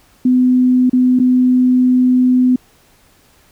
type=tone with dropouts; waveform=sine; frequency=252.4 Hz; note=B3; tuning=38 cents sharp; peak=-8 dBFS; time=0.25-2.56 s; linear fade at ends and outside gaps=5 ms; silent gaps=0.897-0.931 / 1.191-1.198 s; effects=pink hiss -51 dBFS RMS until 3.51 s